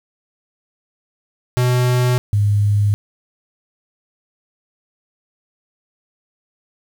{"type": "tone pair in turn", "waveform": ["square", "sine"], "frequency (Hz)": [124.5, 102.82], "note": ["B2", "G#2"], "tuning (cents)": [14, -17], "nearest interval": "minor third", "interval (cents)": 331, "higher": "first", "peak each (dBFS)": [-14, -12], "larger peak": "second", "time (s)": [[1.57, 2.18], [2.33, 2.94]], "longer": "neither", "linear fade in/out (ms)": 0, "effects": ["7-bit"]}